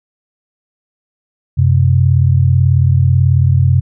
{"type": "tone pair together", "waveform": "sine", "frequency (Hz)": [92.5, 130.81], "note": ["F#2", "C3"], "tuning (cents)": [0, 0], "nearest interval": "tritone", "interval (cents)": 600, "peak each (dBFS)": -10, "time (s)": [1.57, 3.81], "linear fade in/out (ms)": 20, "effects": []}